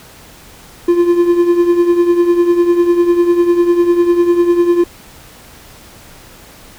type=tone with tremolo; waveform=triangle; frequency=347.4 Hz; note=F4; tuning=9 cents flat; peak=-3 dBFS; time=0.88-4.84 s; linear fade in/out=5 ms; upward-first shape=triangle; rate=10 Hz; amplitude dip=70%; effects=pink hiss -39 dBFS RMS until 6.78 s